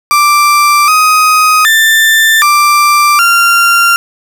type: tone with pitch steps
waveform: 35% pulse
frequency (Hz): 1176 / 1254 / 1778 / 1179 / 1384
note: D6 / D#6 / A6 / D6 / F6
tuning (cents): +2 / +13 / +18 / +6 / -16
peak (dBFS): -3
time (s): 0.11-3.96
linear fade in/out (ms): 0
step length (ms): 770
effects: none